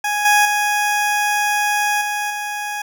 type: tone with level steps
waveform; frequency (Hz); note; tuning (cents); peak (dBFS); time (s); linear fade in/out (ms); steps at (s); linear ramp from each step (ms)
20% pulse; 830.6; G#5; 0; -13 / -6 / -11 / -15 / -18; 0.04-2.82; 5; 0.25 / 0.45 / 2.01 / 2.3; 5
effects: none